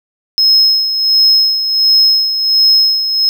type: tone with tremolo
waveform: triangle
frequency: 5160 Hz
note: E8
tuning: 38 cents flat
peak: -4 dBFS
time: 0.38-3.29 s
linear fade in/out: 0 ms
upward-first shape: sine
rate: 1.4 Hz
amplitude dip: 60%
effects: none